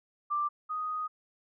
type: tone pair in turn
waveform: sine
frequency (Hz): 1180 / 1245.6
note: D6 / D#6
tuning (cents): +8 / +2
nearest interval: minor second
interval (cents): 94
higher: second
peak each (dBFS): -27 / -31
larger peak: first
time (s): 0.3-0.49 / 0.69-1.08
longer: second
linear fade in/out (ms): 20
effects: none